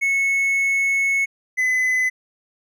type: tone pair in turn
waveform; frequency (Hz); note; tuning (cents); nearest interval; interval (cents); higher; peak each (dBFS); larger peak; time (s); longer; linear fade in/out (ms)
triangle; 2198 / 2019; C#7 / B6; -15 / +38; minor second; 147; first; -15; neither; 0.01-1.26 / 1.57-2.1; first; 20
effects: none